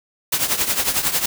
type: noise with tremolo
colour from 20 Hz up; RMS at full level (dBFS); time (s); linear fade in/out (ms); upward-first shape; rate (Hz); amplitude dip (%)
white; -17; 0.32-1.26; 5; triangle; 11; 80
effects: none